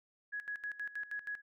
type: tone with tremolo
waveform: sine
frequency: 1673 Hz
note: G#6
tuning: 12 cents sharp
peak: -36 dBFS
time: 0.32-1.42 s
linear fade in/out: 20 ms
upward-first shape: square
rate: 6.3 Hz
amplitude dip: 80%
effects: MP3 96 kbps